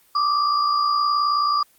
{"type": "tone cluster", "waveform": "sine", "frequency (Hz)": [1168, 1227, 4854], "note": ["D6", "D#6", "D#8"], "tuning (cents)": [-10, -25, -44], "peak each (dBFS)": [-18, -27, -27], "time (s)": [0.15, 1.63], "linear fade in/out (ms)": 5, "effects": ["white hiss -57 dBFS RMS until 1.78 s", "Opus 24 kbps"]}